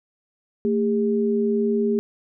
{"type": "tone pair together", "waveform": "sine", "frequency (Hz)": [224.5, 405.1], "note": ["A3", "G#4"], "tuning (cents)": [35, -43], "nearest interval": "minor seventh", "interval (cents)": 1022, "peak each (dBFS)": -21, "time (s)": [0.65, 1.99], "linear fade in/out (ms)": 0, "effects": []}